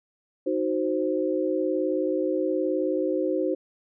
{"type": "chord", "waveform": "sine", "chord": "C diminished", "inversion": "first", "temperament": "equal", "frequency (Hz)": [311.1, 370, 523.3], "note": ["Eb4", "Gb4", "C5"], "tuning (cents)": [0, 0, 0], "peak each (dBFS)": -27, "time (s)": [0.46, 3.55], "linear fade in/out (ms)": 10, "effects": []}